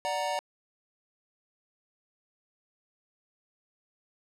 square chord, D augmented, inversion none, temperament equal, 587.3 / 740 / 932.3 Hz, D5 / F#5 / A#5, 0 / 0 / 0 cents, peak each -34 dBFS, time 0.05-0.39 s, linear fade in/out 0 ms, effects low-pass 9000 Hz 12 dB/octave

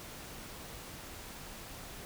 silence, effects pink hiss -47 dBFS RMS until 2.05 s

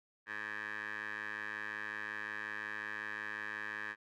15% pulse tone with band-pass filter, 105.5 Hz, G#2, 28 cents sharp, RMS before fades -42 dBFS, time 0.26-3.96 s, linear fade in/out 50 ms, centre 1700 Hz, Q 5.9, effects none

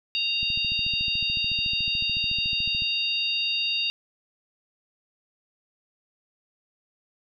harmonic tone, 928 Hz, A#5, 8 cents flat, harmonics 3 / 4 / 5, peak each -26 / -28 / -31 dBFS, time 0.15-3.9 s, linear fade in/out 0 ms
click train, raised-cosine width 5 ms, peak -27 dBFS, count 34, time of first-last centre 0.43-2.821 s, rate 13.8 Hz
effects none

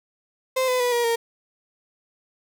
35% pulse tone with pitch steps, 519 / 504.5 / 490.4 / 476.8 / 463.4 Hz, C5 / B4 / B4 / A#4 / A#4, -14 / +37 / -12 / +39 / -10 cents, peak -18 dBFS, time 0.56-1.16 s, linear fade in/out 10 ms, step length 120 ms, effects none

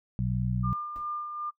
harmonic tone, 61.74 Hz, B1, in tune, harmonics 1 / 2 / 3, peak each -33 / -28 / -31 dBFS, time 0.19-0.73 s, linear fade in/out 0 ms
sine tone with tremolo, 1200 Hz, D6, 37 cents sharp, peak -30 dBFS, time 0.63-1.51 s, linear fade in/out 20 ms, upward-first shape sine, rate 2.6 Hz, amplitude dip 45%
brown noise with exponential decay, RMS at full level -45 dBFS, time 0.96-1.14 s, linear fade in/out 0 ms, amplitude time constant 39 ms
effects noise-tail reverb RT60 0.1 s tail -24 dB re dry

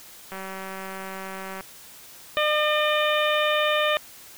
click train, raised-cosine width 0.5 ms, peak -21 dBFS, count 247, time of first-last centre 0.32-1.608 s, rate 191 Hz
harmonic tone, 604 Hz, D5, 48 cents sharp, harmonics 1 / 2 / 3 / 4 / 5 / 6, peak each -23 / -26 / -28 / -29 / -30 / -31 dBFS, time 2.37-3.97 s, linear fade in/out 0 ms
effects white hiss -46 dBFS RMS until 4.37 s

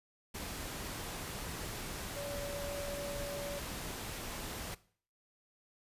sine tone in noise, 571 Hz, D5, 49 cents flat, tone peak -40 dBFS, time 2.16-3.59 s, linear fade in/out 10 ms, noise pink, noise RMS -42 dBFS, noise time 0.34-4.75 s, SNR -1 dB, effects noise-tail reverb RT60 0.5 s tail -19 dB re dry + resampled to 32000 Hz

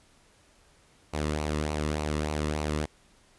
sawtooth tone with flanger, 75.7 Hz, D#2, 47 cents flat, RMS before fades -30 dBFS, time 1.13-2.86 s, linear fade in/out 10 ms, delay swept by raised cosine 0.58 to 1.32 ms, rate 3.4 Hz, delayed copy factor -0.55, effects pink hiss -61 dBFS RMS until 3.38 s + resampled to 24000 Hz

